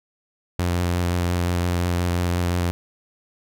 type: tone with vibrato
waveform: sawtooth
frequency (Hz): 87.9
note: F2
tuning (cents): +12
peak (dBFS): -16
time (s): 0.59-2.71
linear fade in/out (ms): 0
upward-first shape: sine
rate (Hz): 5.7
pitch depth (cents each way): 18
effects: none